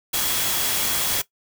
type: tone in noise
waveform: sine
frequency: 3322 Hz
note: G#7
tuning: in tune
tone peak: -32 dBFS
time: 0.13-1.22 s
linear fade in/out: 10 ms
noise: white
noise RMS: -23 dBFS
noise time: 0.13-1.22 s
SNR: -12 dB
effects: noise-tail reverb RT60 0.1 s tail -17 dB re dry